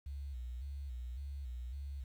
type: tone with vibrato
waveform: sine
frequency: 65.41 Hz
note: C2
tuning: in tune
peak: -40 dBFS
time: 0.06-2.04 s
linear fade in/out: 5 ms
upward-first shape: square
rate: 1.8 Hz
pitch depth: 110 cents each way
effects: 11-bit